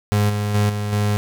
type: tone with level steps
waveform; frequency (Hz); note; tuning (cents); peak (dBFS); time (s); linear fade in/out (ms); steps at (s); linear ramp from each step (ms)
35% pulse; 103.83; G#2; 0; -13 / -18 / -13 / -20 / -15; 0.12-1.17; 0; 0.29 / 0.54 / 0.69 / 0.92; 10
effects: none